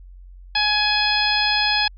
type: harmonic tone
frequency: 840 Hz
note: G#5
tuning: 19 cents sharp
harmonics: 1 / 2 / 3 / 4 / 5 / 6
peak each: -24 / -24 / -24 / -24 / -24 / -24 dBFS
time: 0.55-1.88 s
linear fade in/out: 5 ms
effects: added 45 Hz sine -39 dBFS peak until 1.97 s